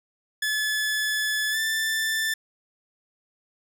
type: tone with pitch glide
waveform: sawtooth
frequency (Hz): 1722 to 1769.4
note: A6 to A6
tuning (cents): -38 to +9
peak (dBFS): -20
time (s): 0.42-2.34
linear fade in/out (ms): 5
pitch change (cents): +47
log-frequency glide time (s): 1.51-1.58
effects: none